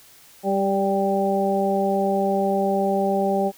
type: harmonic tone with a mistuned harmonic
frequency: 196.6 Hz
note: G3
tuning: 5 cents sharp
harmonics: 1 / 2 / 3 / 4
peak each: -24 / -24 / -24 / -24 dBFS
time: 0.43-3.52 s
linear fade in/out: 50 ms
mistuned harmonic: 3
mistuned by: -20 cents
effects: white hiss -50 dBFS RMS until 3.57 s